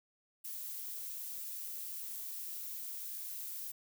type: noise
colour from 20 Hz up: violet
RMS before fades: -43 dBFS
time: 0.44-3.72 s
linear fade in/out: 10 ms
effects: none